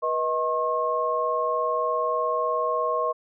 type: tone cluster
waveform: sine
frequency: 486.7 / 630 / 1079 Hz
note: B4 / D#5 / C#6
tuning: -25 / +21 / -47 cents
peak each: -28 / -27 / -25 dBFS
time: 0.02-3.13 s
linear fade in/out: 20 ms
effects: none